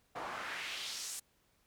pink noise with band-pass filter sweep, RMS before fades -42 dBFS, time 0.15-1.2 s, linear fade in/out 10 ms, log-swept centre 760 to 8900 Hz, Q 1.6, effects pink hiss -73 dBFS RMS until 1.66 s

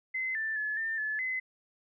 sine tone with pitch steps, 2053 / 1770 / 1715 / 1797 / 1725 / 2037 Hz, C7 / A6 / A6 / A6 / A6 / C7, -33 / +10 / -45 / +36 / -35 / -47 cents, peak -30 dBFS, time 0.14-1.4 s, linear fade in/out 10 ms, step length 210 ms, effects none

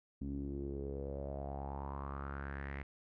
sawtooth tone with low-pass filter sweep, 69.3 Hz, C#2, in tune, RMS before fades -42 dBFS, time 0.21-2.83 s, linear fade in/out 5 ms, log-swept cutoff 250 to 2100 Hz, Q 5.6, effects none

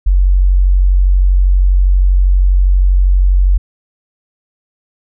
sine tone, 46.25 Hz, F#1, in tune, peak -6 dBFS, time 0.06-3.58 s, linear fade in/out 10 ms, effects none

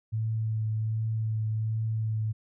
sine tone with vibrato, 110.1 Hz, A2, 2 cents sharp, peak -26 dBFS, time 0.12-2.33 s, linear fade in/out 20 ms, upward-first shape triangle, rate 1.3 Hz, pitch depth 18 cents each way, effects none

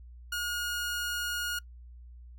sawtooth tone, 1435 Hz, F6, 47 cents sharp, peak -27 dBFS, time 0.32-1.59 s, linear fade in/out 5 ms, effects noise-tail reverb RT60 0.1 s tail -25 dB re dry + added 60 Hz sine -46 dBFS peak until 2.38 s

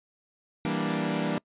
sawtooth chord, E half-diminished seventh, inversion none, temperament equal with one note detuned, 164.81 / 196 / 234.6 / 293.7 Hz, E3 / G3 / Bb3 / D4, 0 / 0 / +11 / 0 cents, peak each -28 dBFS, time 0.65-1.38 s, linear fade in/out 0 ms, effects noise-tail reverb RT60 0.1 s tail -25 dB re dry + resampled to 8000 Hz

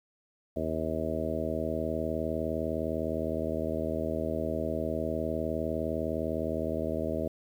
harmonic tone, 79.7 Hz, D#2, 42 cents sharp, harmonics 1 / 2 / 3 / 4 / 5 / 6 / 7 / 8, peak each -38 / -40 / -36 / -37 / -38 / -39 / -37 / -35 dBFS, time 0.56-7.28 s, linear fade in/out 5 ms, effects 10-bit

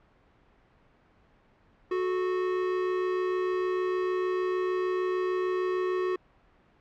square tone pair together, 367.5 / 434.1 Hz, F#4 / A4, -12 / -23 cents, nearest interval minor third, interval 289 cents, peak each -27 / -37 dBFS, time 1.91-6.16 s, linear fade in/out 5 ms, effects pink hiss -62 dBFS RMS until 6.8 s + low-pass 2000 Hz 12 dB/octave

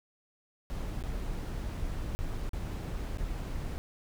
brown noise with dropouts, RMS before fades -35 dBFS, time 0.7-3.78 s, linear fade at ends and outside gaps 0 ms, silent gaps 1.026-1.038 / 2.15-2.19 / 2.492-2.533 / 3.173-3.183 s, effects none

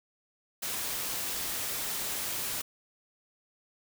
white noise, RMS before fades -34 dBFS, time 0.62-2.62 s, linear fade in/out 10 ms, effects none

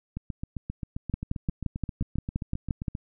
two click trains, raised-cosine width 5 ms, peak -20 / -15 dBFS, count 22 / 11, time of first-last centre 0.17-2.951 / 1.14-2.882 s, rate 7.55 / 5.74 Hz, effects none

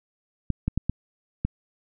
clicks, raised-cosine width 5 ms, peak -11 dBFS, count 5, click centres 0.503 / 0.68 / 0.776 / 0.896 / 1.45 s, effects none

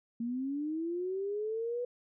sine linear sweep, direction up, 228.3 to 493.9 Hz, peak -32 dBFS, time 0.2-1.85 s, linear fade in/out 5 ms, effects none

